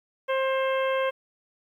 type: harmonic tone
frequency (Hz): 530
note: C5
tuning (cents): +22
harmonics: 1 / 2 / 3 / 4 / 5 / 6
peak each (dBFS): -24 / -30 / -34 / -36 / -38 / -40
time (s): 0.28-1.11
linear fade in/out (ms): 20
effects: 10-bit